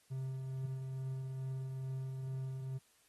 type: tone with tremolo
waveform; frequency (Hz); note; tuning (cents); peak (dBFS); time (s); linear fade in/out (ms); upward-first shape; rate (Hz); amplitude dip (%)
triangle; 132; C3; +16; -35; 0.1-2.79; 20; sine; 2.3; 25
effects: white hiss -70 dBFS RMS until 3.08 s + AAC 32 kbps